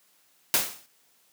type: noise with exponential decay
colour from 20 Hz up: white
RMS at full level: -19 dBFS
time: 0.54-0.86 s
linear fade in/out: 0 ms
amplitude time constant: 68 ms
effects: white hiss -64 dBFS RMS until 1.32 s + high-pass 150 Hz 12 dB/octave